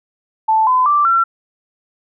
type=tone with pitch steps; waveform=sine; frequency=879 / 1015.6 / 1173.3 / 1355.6 Hz; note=A5 / B5 / D6 / E6; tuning=-2 / +48 / -2 / +48 cents; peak=-10 dBFS; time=0.48-1.24 s; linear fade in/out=10 ms; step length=190 ms; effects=none